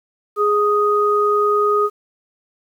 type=tone pair together; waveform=sine; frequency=415.3 / 1245.3 Hz; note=G#4 / D#6; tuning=0 / +1 cents; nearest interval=octave + perfect fifth; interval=1901 cents; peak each=-16 dBFS; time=0.36-1.9 s; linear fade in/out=50 ms; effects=8-bit

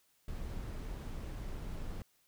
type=noise; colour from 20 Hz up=brown; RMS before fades=-41 dBFS; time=0.28-2.02 s; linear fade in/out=2 ms; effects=white hiss -72 dBFS RMS until 2.27 s

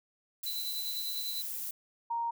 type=noise; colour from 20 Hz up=violet; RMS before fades=-38 dBFS; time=0.43-1.71 s; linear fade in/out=5 ms
type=tone with tremolo; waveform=sine; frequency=4010 Hz; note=B7; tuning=26 cents sharp; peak=-34 dBFS; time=0.46-1.42 s; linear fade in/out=5 ms; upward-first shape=sine; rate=10 Hz; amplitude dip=50%
type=tone; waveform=sine; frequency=932.3 Hz; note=A#5; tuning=in tune; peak=-30 dBFS; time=2.1-2.31 s; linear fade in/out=10 ms
effects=none

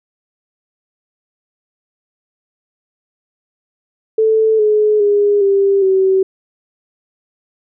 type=tone with pitch steps; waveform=sine; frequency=440 / 424.5 / 409.6 / 395.2 / 381.3 Hz; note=A4 / G#4 / G#4 / G4 / G4; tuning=0 / +38 / -24 / +14 / -48 cents; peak=-9 dBFS; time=4.18-6.23 s; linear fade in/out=5 ms; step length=410 ms; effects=none

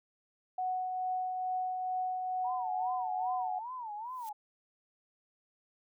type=tone with tremolo; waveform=sine; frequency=740 Hz; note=F#5; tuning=in tune; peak=-30 dBFS; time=0.58-3.59 s; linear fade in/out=5 ms; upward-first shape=triangle; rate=2.3 Hz; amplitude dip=35%
type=tone with vibrato; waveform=sine; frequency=922 Hz; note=A#5; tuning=19 cents flat; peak=-38 dBFS; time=2.44-4.33 s; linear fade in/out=10 ms; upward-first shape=sine; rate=2.5 Hz; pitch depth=190 cents each way
type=noise with exponential growth; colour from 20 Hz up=blue; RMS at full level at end=-49 dBFS; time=4.03-4.29 s; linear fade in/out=0 ms; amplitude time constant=56 ms
effects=none

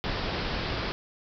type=low-pass noise; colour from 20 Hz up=pink; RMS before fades=-31 dBFS; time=0.04-0.92 s; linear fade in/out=0 ms; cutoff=5200 Hz; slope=96 dB/octave; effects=none

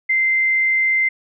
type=tone; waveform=sine; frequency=2081 Hz; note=C7; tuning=10 cents flat; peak=-14 dBFS; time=0.09-1.09 s; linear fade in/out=10 ms; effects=none

